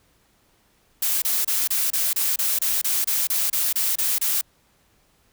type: noise bursts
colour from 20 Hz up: blue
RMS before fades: -22 dBFS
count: 15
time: 1.02-4.412 s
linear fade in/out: 5 ms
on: 200 ms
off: 28 ms
effects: pink hiss -62 dBFS RMS until 5.32 s